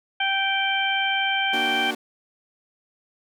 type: harmonic tone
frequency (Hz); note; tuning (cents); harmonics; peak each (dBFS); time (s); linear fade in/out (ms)
781; G5; -7; 1 / 2 / 3 / 4; -26 / -26 / -26 / -26; 0.2-1.91; 5
type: chord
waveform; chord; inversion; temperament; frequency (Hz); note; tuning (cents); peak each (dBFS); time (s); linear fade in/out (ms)
sawtooth; Bb augmented; none; equal; 233.1 / 293.7 / 370; Bb3 / D4 / F#4; 0 / 0 / 0; -29; 1.53-1.95; 5
effects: none